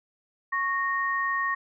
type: tone pair together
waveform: sine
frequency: 1104 / 1856.7 Hz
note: C#6 / A#6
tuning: -7 / -7 cents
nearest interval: major sixth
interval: 900 cents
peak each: -27 dBFS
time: 0.52-1.55 s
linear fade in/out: 10 ms
effects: none

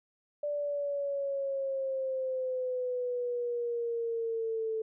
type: exponential sweep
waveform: sine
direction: down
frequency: 587.3 to 440 Hz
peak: -30 dBFS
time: 0.43-4.82 s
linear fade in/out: 5 ms
effects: none

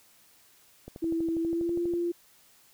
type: click train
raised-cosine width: 2 ms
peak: -28 dBFS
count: 14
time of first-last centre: 0.88-1.937 s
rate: 12.3 Hz
type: tone with pitch glide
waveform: sine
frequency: 329.6 to 345 Hz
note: E4 to F4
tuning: 0 to -21 cents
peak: -26 dBFS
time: 1.02-2.12 s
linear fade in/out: 10 ms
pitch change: +79 cents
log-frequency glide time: 1.4-1.78 s
effects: white hiss -60 dBFS RMS until 2.73 s

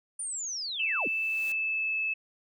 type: linear sweep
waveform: sine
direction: down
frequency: 9397 to 170.6 Hz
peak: -32 dBFS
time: 0.19-1.08 s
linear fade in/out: 5 ms
type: noise with exponential growth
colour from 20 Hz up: white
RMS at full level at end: -45 dBFS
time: 0.69-1.52 s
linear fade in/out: 1 ms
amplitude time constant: 180 ms
type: tone with pitch glide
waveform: sine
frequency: 2637 to 2610 Hz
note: E7 to E7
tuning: 0 to -18 cents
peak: -27 dBFS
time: 0.79-2.14 s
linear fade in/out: 10 ms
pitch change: -18 cents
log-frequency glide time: 1.19-1.95 s
effects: none

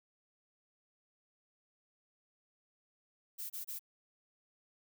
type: noise bursts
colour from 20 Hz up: violet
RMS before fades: -42 dBFS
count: 3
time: 3.38-3.794 s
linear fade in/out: 20 ms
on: 120 ms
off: 27 ms
effects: none

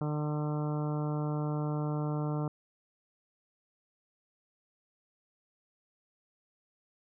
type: harmonic tone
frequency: 150 Hz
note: D3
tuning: 37 cents sharp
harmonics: 1 / 2 / 3 / 4 / 5 / 6 / 7 / 8 / 9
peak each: -31 / -37 / -41 / -43 / -45 / -47 / -48 / -49 / -50 dBFS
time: 0.01-2.48 s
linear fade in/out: 2 ms
effects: none

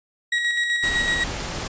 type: tone with tremolo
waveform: 35% pulse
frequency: 1906 Hz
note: A#6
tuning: 38 cents sharp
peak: -17 dBFS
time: 0.32-1.24 s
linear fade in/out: 5 ms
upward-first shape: square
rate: 7.9 Hz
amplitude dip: 35%
type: noise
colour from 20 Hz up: pink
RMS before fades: -29 dBFS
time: 0.83-1.68 s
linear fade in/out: 10 ms
effects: resampled to 16000 Hz

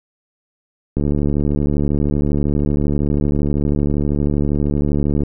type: click train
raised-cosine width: 3 ms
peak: -6 dBFS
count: 311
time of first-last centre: 0.97-5.234 s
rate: 72.7 Hz
effects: none

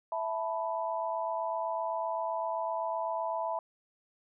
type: chord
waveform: sine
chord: E suspended fourth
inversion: none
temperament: equal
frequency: 659.3 / 880 / 987.8 Hz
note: E5 / A5 / B5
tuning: 0 / 0 / 0 cents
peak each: -34 / -36 / -35 dBFS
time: 0.12-3.59 s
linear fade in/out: 2 ms
effects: none

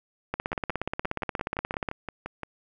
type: two click trains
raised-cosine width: 0.5 ms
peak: -18 / -13 dBFS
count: 12 / 27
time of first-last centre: 0.53-2.433 / 0.34-1.888 s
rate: 5.78 / 16.8 Hz
effects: none

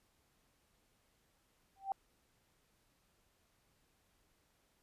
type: tone with exponential growth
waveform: sine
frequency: 780 Hz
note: G5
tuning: 9 cents flat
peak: -30 dBFS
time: 1.76-1.92 s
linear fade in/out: 1 ms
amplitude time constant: 33 ms
effects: pink hiss -75 dBFS RMS until 4.82 s + resampled to 32000 Hz

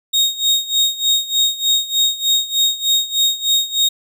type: tone with tremolo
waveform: 35% pulse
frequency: 3729 Hz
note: A#7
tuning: in tune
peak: -9 dBFS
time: 0.13-3.89 s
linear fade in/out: 10 ms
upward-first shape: sine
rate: 3.3 Hz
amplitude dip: 85%
effects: none

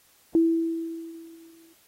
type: tone with exponential decay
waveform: sine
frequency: 329.6 Hz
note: E4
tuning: in tune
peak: -15 dBFS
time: 0.35-1.73 s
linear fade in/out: 1 ms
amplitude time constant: 300 ms
effects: white hiss -60 dBFS RMS until 1.87 s + AAC 48 kbps

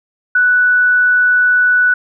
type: tone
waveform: sine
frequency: 1482 Hz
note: F#6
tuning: 2 cents sharp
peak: -8 dBFS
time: 0.35-1.94 s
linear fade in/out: 5 ms
effects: none

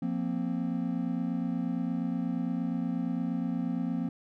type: chord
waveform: triangle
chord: F suspended fourth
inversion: none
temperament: equal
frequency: 174.61 / 233.1 / 261.6 Hz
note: F3 / Bb3 / C4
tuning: 0 / 0 / 0 cents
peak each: -31 dBFS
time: 0.02-4.09 s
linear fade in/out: 5 ms
effects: none

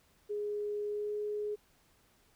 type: tone with pitch glide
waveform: sine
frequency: 415.3 to 418.4 Hz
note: G#4 to G#4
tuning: 0 to +13 cents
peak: -33 dBFS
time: 0.29-1.56 s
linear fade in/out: 20 ms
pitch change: +13 cents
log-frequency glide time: 0.88-1.14 s
effects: pink hiss -68 dBFS RMS until 2.35 s

